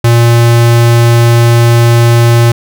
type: tone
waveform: square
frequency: 117.7 Hz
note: A#2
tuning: 17 cents sharp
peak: -4 dBFS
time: 0.04-2.52 s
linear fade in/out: 5 ms
effects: none